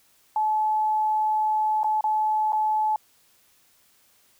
sine tone with dropouts, 861 Hz, A5, 38 cents flat, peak -20 dBFS, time 0.36-2.96 s, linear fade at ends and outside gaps 2 ms, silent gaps 1.833-1.843 / 2.009-2.04 / 2.522-2.53 s, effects white hiss -61 dBFS RMS until 4.39 s

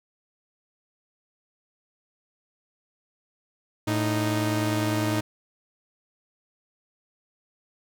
sawtooth tone pair together, 110 / 310.2 Hz, A2 / D#4, 0 / -5 cents, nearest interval octave + tritone, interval 1795 cents, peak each -22 dBFS, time 3.87-5.21 s, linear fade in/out 10 ms, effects none

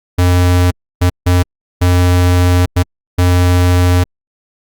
square tone bursts at uneven times, 89.3 Hz, F2, 39 cents sharp, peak -8 dBFS, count 6, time 0.18-0.71 / 1.01-1.1 / 1.26-1.43 / 1.81-2.66 / 2.76-2.83 / 3.18-4.04 s, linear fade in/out 10 ms, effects Opus 48 kbps

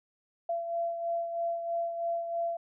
sine beating tone pair, 678 / 681.1 Hz, E5 / F5, +49 / -44 cents, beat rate 3.1 Hz, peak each -30 / -39 dBFS, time 0.49-2.57 s, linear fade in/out 5 ms, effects none

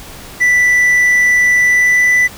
triangle tone with pitch glide, 1975.5 to 1986.9 Hz, B6 to B6, 0 to +10 cents, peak -6 dBFS, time 0.4-2.28 s, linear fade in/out 20 ms, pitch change +10 cents, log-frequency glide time 1.53-2.13 s, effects pink hiss -33 dBFS RMS until 2.37 s

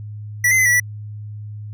square tone with pitch steps, 1954 / 2065 / 2032 / 1942 / 1960 Hz, B6 / C7 / B6 / B6 / B6, -19 / -23 / +49 / -30 / -14 cents, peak -13 dBFS, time 0.44-0.8 s, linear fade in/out 5 ms, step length 72 ms, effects added 105 Hz sine -29 dBFS peak until 1.73 s

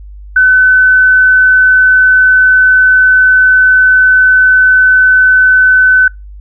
sine tone, 1512 Hz, F#6, 37 cents sharp, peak -3 dBFS, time 0.36-6.08 s, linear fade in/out 5 ms, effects noise-tail reverb RT60 0.2 s tail -25 dB re dry + added 50 Hz sine -27 dBFS peak until 6.4 s

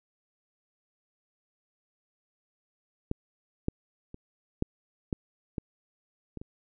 clicks, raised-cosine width 3 ms, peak -16 / -14 / -29 / -13 / -16 / -19 / -25 / -28 dBFS, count 8, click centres 3.114 / 3.684 / 4.144 / 4.624 / 5.128 / 5.582 / 6.373 / 6.415 s, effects none

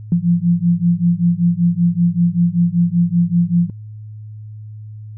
sine beating tone pair, 170.2 / 175.4 Hz, F3 / F3, -44 / +8 cents, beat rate 5.2 Hz, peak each -15 dBFS, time 0.12-3.7 s, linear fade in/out 2 ms, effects added 107 Hz sine -30 dBFS peak until 5.17 s

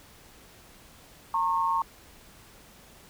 sine tone pair together, 914.1 / 1087 Hz, A#5 / C#6, -34 / -34 cents, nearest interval minor third, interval 300 cents, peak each -26 dBFS, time 1.34-1.82 s, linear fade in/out 2 ms, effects pink hiss -53 dBFS RMS until 3.09 s

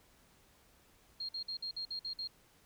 sine tone bursts, 4231 Hz, C8, 19 cents sharp, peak -37 dBFS, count 8, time 1.2-2.275 s, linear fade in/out 5 ms, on 88 ms, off 53 ms, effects pink hiss -66 dBFS RMS until 2.65 s

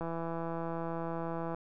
click train, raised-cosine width 1 ms, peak -24 dBFS, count 256, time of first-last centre 0.01-1.546 s, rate 166 Hz, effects none

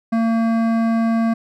triangle tone with hard clipping, 227.5 Hz, A#3, 42 cents flat, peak -17 dBFS, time 0.12-1.34 s, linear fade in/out 10 ms, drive 17 dB, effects none

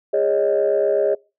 sine chord, Ab suspended fourth, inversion none, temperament equal with one note detuned, 409.4 / 554.4 / 622.3 Hz, Ab4 / Db5 / Eb5, -25 / 0 / 0 cents, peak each -19 dBFS, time 0.13-1.15 s, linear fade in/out 10 ms, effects noise-tail reverb RT60 0.3 s tail -25 dB re dry + tanh soft clip ceiling -9 dBFS

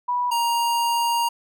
sine / square tone pair in turn, 980 / 938.6 Hz, B5 / A#5, -14 / +12 cents, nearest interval minor second, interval 74 cents, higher first, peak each -20 dBFS, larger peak neither, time 0.08-0.31 / 0.31-1.29 s, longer second, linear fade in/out 10 ms, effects none

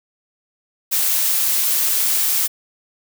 blue noise, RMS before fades -18 dBFS, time 0.91-2.48 s, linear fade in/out 20 ms, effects none

